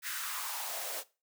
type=noise with high-pass filter sweep; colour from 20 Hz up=white; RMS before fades=-38 dBFS; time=0.02-1.04 s; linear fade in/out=50 ms; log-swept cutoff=1700 to 480 Hz; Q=3.2; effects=noise-tail reverb RT60 0.3 s tail -19 dB re dry